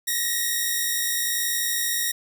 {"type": "tone pair together", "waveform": "5% pulse", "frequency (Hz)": [1850, 1910.8], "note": ["A#6", "A#6"], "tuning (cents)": [-14, 42], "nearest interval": "minor second", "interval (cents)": 56, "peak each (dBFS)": -15, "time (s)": [0.07, 2.12], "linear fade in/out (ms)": 10, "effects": []}